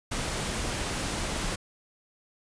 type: noise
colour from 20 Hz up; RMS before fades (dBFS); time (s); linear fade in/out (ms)
pink; -31; 0.11-1.56; 10
effects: resampled to 22050 Hz